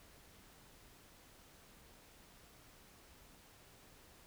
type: silence
effects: pink hiss -62 dBFS RMS until 4.26 s